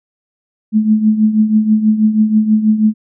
sine tone with tremolo, 215.8 Hz, A3, 33 cents flat, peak -5 dBFS, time 0.72-2.94 s, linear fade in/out 50 ms, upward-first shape triangle, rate 6.2 Hz, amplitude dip 75%, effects none

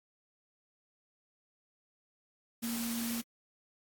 sine tone in noise, 233.1 Hz, A#3, in tune, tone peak -34 dBFS, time 2.62-3.22 s, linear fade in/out 20 ms, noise white, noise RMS -40 dBFS, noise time 2.62-3.22 s, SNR +3 dB, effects AAC 64 kbps

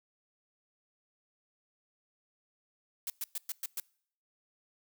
blue noise bursts, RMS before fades -36 dBFS, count 6, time 3.07-3.8 s, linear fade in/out 2 ms, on 30 ms, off 110 ms, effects noise-tail reverb RT60 0.6 s tail -25 dB re dry

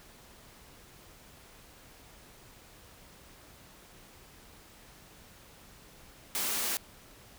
white high-pass noise, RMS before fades -32 dBFS, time 6.35-6.77 s, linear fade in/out 0 ms, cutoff 180 Hz, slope 48 dB/octave, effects pink hiss -55 dBFS RMS until 7.38 s

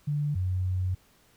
sine tone pair in turn, 146.83 / 92.17 Hz, D3 / F#2, 0 / -6 cents, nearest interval minor sixth, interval 806 cents, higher first, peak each -25 dBFS, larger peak neither, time 0.07-0.35 / 0.35-0.95 s, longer second, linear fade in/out 10 ms, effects pink hiss -62 dBFS RMS until 1.36 s

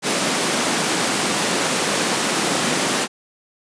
pink high-pass noise, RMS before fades -20 dBFS, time 0.02-3.08 s, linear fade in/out 50 ms, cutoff 180 Hz, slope 24 dB/octave, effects resampled to 22050 Hz

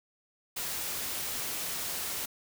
white noise, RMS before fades -35 dBFS, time 0.56-2.26 s, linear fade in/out 10 ms, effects none

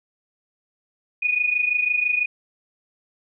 sine tone pair together, 2463 / 2489 Hz, D#7 / D#7, -18 / 0 cents, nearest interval unison, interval 18 cents, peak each -20 / -24 dBFS, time 1.22-2.26 s, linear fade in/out 10 ms, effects none

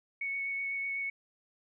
sine tone with vibrato, 2217 Hz, C#7, in tune, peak -32 dBFS, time 0.21-1.1 s, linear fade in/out 5 ms, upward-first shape sine, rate 8 Hz, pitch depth 10 cents each way, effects none

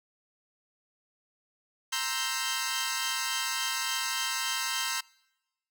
10% pulse chord, C dominant seventh, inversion third, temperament equal, 932.3 / 1046.5 / 1318.5 / 1568 Hz, Bb5 / C6 / E6 / G6, 0 / 0 / 0 / 0 cents, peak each -27 / -26 / -28 / -25 dBFS, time 1.92-5.01 s, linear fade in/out 10 ms, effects noise-tail reverb RT60 1.0 s tail -26 dB re dry

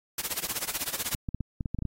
white noise with tremolo, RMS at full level -29 dBFS, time 0.18-1.15 s, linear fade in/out 2 ms, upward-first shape sine, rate 16 Hz, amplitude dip 95%
clicks, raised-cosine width 5 ms, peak -19 dBFS, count 10, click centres 1.148 / 1.288 / 1.346 / 1.407 / 1.608 / 1.658 / 1.746 / 1.788 / 1.823 / 1.853 s
effects AAC 48 kbps

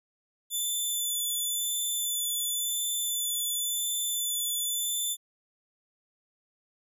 10% pulse tone with vibrato, 3500 Hz, A7, 10 cents flat, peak -21 dBFS, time 0.5-5.17 s, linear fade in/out 50 ms, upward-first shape sine, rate 0.94 Hz, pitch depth 15 cents each way, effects none

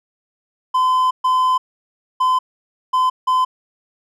triangle tone bursts at uneven times, 1022 Hz, C6, 41 cents flat, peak -11 dBFS, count 5, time 0.74-1.11 / 1.24-1.58 / 2.2-2.39 / 2.93-3.1 / 3.27-3.45 s, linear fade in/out 10 ms, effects none

